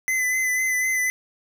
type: tone with vibrato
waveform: square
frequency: 2026 Hz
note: B6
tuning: 44 cents sharp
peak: -21 dBFS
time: 0.08-1.1 s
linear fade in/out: 0 ms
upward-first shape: sine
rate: 4 Hz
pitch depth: 26 cents each way
effects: none